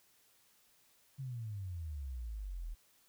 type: exponential sweep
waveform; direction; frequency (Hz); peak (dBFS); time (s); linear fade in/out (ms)
sine; down; 138.59 to 38.19; -39; 1.18-2.75; 20
effects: white hiss -69 dBFS RMS until 3.08 s